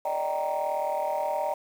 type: chord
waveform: sine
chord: Eb major seventh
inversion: third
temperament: just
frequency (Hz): 583.4 / 622.3 / 777.8 / 933.4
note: D5 / Eb5 / G5 / Bb5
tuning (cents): -12 / 0 / -14 / +2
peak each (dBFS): -30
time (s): 0.05-1.54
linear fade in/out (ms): 5
effects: tanh soft clip ceiling -20 dBFS + 8-bit